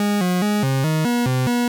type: tone with pitch steps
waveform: 40% pulse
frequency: 205.6 / 180.2 / 208.2 / 134.1 / 156.8 / 240.7 / 128.5 / 241.6 Hz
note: G#3 / F#3 / G#3 / C3 / D#3 / B3 / C3 / B3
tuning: -17 / -45 / +5 / +43 / +14 / -44 / -31 / -38 cents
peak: -16 dBFS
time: 0-1.68 s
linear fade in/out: 2 ms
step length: 210 ms
effects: none